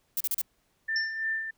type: noise bursts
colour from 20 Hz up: violet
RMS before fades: -28 dBFS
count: 4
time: 0.17-0.415 s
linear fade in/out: 2 ms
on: 35 ms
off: 35 ms
type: tone with tremolo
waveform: sine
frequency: 1784 Hz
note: A6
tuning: 23 cents sharp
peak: -26 dBFS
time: 0.88-1.51 s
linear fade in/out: 10 ms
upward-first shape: sine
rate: 3 Hz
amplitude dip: 55%
type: tone with exponential decay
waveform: sine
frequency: 5410 Hz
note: E8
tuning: 44 cents sharp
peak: -26 dBFS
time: 0.96-1.24 s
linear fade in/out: 1 ms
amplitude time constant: 59 ms
effects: pink hiss -71 dBFS RMS until 1.57 s